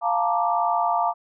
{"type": "chord", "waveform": "sine", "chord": "Bb major seventh", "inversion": "second", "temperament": "equal with one note detuned", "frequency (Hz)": [698.5, 880, 941, 1174.7], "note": ["F5", "A5", "Bb5", "D6"], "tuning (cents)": [0, 0, 16, 0], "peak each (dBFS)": [-23, -25, -26, -26], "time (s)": [0.01, 1.14], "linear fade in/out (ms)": 50, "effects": []}